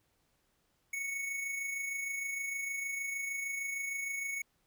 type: tone with amplitude modulation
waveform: square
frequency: 2217 Hz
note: C#7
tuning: in tune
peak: -34 dBFS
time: 0.93-4.42 s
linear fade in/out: 5 ms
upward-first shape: sine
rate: 26.5 Hz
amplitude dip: 40%
effects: pink hiss -75 dBFS RMS until 4.66 s